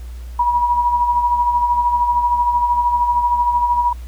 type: tone with tremolo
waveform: sine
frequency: 965 Hz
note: B5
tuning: 40 cents flat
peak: -11 dBFS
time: 0.39-3.93 s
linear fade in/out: 5 ms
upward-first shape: sine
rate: 13 Hz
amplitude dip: 50%
effects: added 60 Hz sine -28 dBFS peak until 4.07 s + pink hiss -48 dBFS RMS until 4.07 s